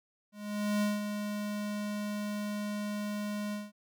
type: tone with ADSR envelope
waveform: square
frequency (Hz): 207.7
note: G#3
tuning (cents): 0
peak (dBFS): -27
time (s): 0.32-3.72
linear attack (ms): 500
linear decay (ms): 180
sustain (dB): -7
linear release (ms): 190
effects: none